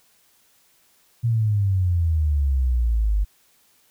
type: exponential sweep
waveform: sine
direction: down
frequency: 119.3 to 49 Hz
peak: -17 dBFS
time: 1.23-3.25 s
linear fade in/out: 20 ms
effects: white hiss -60 dBFS RMS until 3.9 s